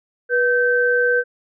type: tone pair together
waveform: sine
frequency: 487.6 / 1548 Hz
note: B4 / G6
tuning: -22 / -22 cents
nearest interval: octave + minor sixth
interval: 2000 cents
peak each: -17 dBFS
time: 0.29-1.24 s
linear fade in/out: 50 ms
effects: none